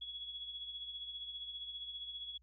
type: tone with tremolo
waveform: sine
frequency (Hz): 3362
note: G#7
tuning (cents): +20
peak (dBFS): -40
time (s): 0.01-2.38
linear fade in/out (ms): 10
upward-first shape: triangle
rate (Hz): 15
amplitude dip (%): 60
effects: added 60 Hz sine -65 dBFS peak until 2.42 s